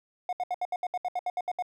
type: tone bursts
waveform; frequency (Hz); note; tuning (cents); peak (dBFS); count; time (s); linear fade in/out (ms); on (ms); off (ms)
triangle; 723; F#5; -40; -25; 13; 0.29-1.624; 2; 38; 70
effects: none